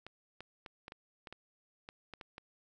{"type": "clicks", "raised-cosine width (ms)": 0.3, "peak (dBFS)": -30, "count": 11, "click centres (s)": [0.066, 0.406, 0.662, 0.881, 0.921, 1.272, 1.326, 1.889, 2.137, 2.212, 2.381], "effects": []}